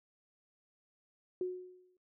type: tone with exponential decay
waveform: sine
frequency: 365.1 Hz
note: F#4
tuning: 23 cents flat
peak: -30 dBFS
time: 1.41-1.97 s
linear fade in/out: 2 ms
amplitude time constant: 120 ms
effects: noise-tail reverb RT60 0.1 s tail -20 dB re dry